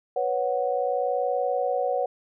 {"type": "chord", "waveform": "sine", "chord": "B suspended second", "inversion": "none", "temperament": "equal", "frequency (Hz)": [493.9, 554.4, 740], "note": ["B4", "C#5", "F#5"], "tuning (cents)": [0, 0, 0], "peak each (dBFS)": -27, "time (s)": [0.16, 2.06], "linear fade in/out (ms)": 5, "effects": []}